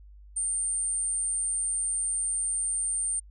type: tone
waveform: sine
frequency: 8910 Hz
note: C#9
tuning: 8 cents sharp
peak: -26 dBFS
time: 0.36-3.2 s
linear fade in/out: 10 ms
effects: added 50 Hz sine -47 dBFS peak until 3.3 s